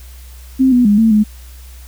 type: tone with pitch steps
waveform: sine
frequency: 262.6 / 246.1 / 205.8 / 224.2 / 212 Hz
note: C4 / B3 / G#3 / A3 / G#3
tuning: +6 / -6 / -16 / +33 / +36 cents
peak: -7 dBFS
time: 0.59-1.24 s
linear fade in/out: 20 ms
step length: 130 ms
effects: added 62 Hz sine -33 dBFS peak until 1.87 s + white hiss -44 dBFS RMS until 1.87 s